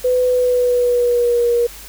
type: tone with pitch glide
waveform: sine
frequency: 501 to 475.6 Hz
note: B4 to A#4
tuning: +25 to +35 cents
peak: -12 dBFS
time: 0.04-1.67 s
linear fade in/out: 10 ms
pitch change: -90 cents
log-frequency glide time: 0.26-1.46 s
effects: added 50 Hz sine -40 dBFS peak until 1.88 s + white hiss -37 dBFS RMS until 1.88 s